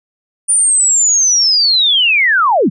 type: linear sweep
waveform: sine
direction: down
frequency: 9397 to 130.81 Hz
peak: -8 dBFS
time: 0.48-2.7 s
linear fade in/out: 20 ms
effects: none